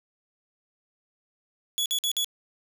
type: tone bursts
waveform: sawtooth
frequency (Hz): 3388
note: G#7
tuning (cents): +34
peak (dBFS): -21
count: 4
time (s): 1.78-2.245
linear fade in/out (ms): 0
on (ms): 78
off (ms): 51
effects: none